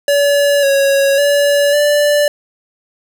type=tone with pitch steps; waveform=square; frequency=571 / 553 / 573 / 586 Hz; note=D5 / C#5 / D5 / D5; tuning=-49 / -4 / -43 / -4 cents; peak=-10 dBFS; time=0.08-2.28 s; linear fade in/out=2 ms; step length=550 ms; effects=none